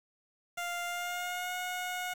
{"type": "tone with pitch glide", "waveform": "15% pulse", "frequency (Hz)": [698.5, 725.6], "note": ["F5", "F#5"], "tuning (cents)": [0, -34], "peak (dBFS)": -28, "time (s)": [0.57, 2.14], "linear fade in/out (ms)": 10, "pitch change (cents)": 66, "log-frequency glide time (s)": [0.85, 1.55], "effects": ["9-bit"]}